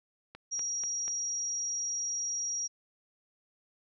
click train, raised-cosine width 0.3 ms, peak -29 dBFS, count 4, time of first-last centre 0.35-1.08 s, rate 4.11 Hz
sine tone, 5690 Hz, F8, 31 cents sharp, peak -31 dBFS, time 0.51-2.68 s, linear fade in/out 20 ms
effects none

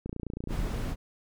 click train, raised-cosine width 3 ms, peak -22 dBFS, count 14, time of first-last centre 0.06-0.508 s, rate 29 Hz
brown noise, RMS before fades -30 dBFS, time 0.48-0.96 s, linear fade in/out 50 ms
effects none

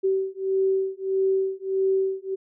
sine beating tone pair, 383.1 / 384.7 Hz, G4 / G4, -40 / -33 cents, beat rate 1.6 Hz, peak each -24 dBFS, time 0.03-2.36 s, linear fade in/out 20 ms, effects none

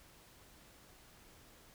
silence, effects pink hiss -61 dBFS RMS until 1.74 s

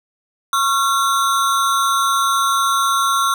square ring-modulated tone, 1233 Hz, D#6, 16 cents flat, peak -12 dBFS, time 0.53-3.34 s, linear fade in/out 2 ms, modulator 132 Hz, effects none

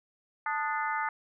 harmonic tone with a mistuned harmonic, 293.7 Hz, D4, in tune, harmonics 3 / 4 / 5 / 6 / 7, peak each -32 / -34 / -36 / -38 / -39 dBFS, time 0.46-1.09 s, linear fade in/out 2 ms, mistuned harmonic 4, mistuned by +89 cents, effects none

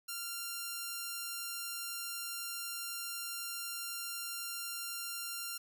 5% pulse tone, 1386 Hz, F6, 14 cents flat, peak -27 dBFS, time 0.08-5.58 s, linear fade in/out 10 ms, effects none

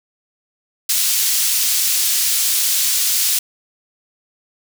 pink high-pass noise, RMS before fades -17 dBFS, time 0.89-3.39 s, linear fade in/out 5 ms, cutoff 4700 Hz, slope 12 dB/octave, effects none

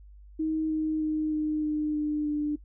sine tone with pitch steps, 315.1 / 312 / 309 / 306 / 303 / 300 / 297.1 Hz, D#4 / D#4 / D#4 / D#4 / D#4 / D4 / D4, +22 / +5 / -12 / -29 / -46 / +37 / +20 cents, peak -25 dBFS, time 0.39-2.56 s, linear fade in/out 10 ms, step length 310 ms, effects noise-tail reverb RT60 0.1 s tail -21 dB re dry + added 50 Hz sine -47 dBFS peak until 2.64 s

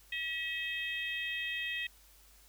harmonic tone with a mistuned harmonic, 642 Hz, E5, 46 cents flat, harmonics 3 / 4 / 5 / 6, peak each -38 / -38 / -41 / -47 dBFS, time 0.12-1.87 s, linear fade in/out 5 ms, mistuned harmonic 6, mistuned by -74 cents, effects added 50 Hz sine -62 dBFS peak until 2.48 s + white hiss -62 dBFS RMS until 2.48 s

